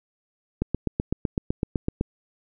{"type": "click train", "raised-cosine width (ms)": 3, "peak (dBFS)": -10, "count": 12, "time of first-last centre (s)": [0.62, 2.011], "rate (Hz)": 7.91, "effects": []}